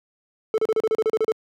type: tone bursts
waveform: triangle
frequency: 439.4 Hz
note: A4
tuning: 2 cents flat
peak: -15 dBFS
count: 11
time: 0.54-1.319 s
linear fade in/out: 0 ms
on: 39 ms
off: 35 ms
effects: high-pass 200 Hz 12 dB/octave